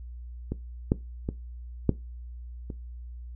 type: clicks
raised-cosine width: 3 ms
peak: -17 / -8 / -16 / -7 / -23 dBFS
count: 5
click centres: 0.52 / 0.919 / 1.289 / 1.893 / 2.702 s
effects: noise-tail reverb RT60 0.2 s tail -18 dB re dry + added 60 Hz sine -38 dBFS peak until 3.35 s